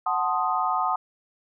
sine chord, F# diminished seventh, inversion none, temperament equal, 740 / 880 / 1046.5 / 1244.5 Hz, F#5 / A5 / C6 / Eb6, 0 / 0 / 0 / 0 cents, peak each -27 / -28 / -29 / -26 dBFS, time 0.06-0.96 s, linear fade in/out 5 ms, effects none

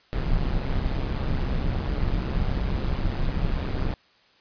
brown noise with amplitude modulation, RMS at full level -22 dBFS, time 0.13-3.94 s, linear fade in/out 0 ms, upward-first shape sine, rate 133 Hz, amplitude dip 65%, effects white hiss -59 dBFS RMS until 4.4 s + resampled to 11025 Hz

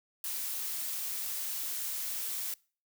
blue noise, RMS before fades -36 dBFS, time 0.24-2.54 s, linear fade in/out 2 ms, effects noise-tail reverb RT60 0.4 s tail -24 dB re dry

